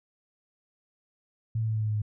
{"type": "tone with pitch steps", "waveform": "sine", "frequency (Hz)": [112.1, 111, 109.92, 108.85, 107.78, 106.73, 105.69], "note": ["A2", "A2", "A2", "A2", "A2", "G#2", "G#2"], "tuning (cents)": [33, 16, -1, -18, -35, 48, 31], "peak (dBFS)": -25, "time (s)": [1.55, 2.019], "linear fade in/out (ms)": 5, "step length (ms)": 67, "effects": []}